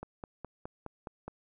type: click train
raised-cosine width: 1 ms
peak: -26 dBFS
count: 7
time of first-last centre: 0.03-1.28 s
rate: 4.8 Hz
effects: none